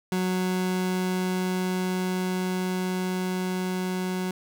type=tone with level ramp; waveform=30% pulse; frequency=184.2 Hz; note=F#3; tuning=7 cents flat; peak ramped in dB=-21 to -24 dBFS; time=0.12-4.31 s; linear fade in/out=2 ms; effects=none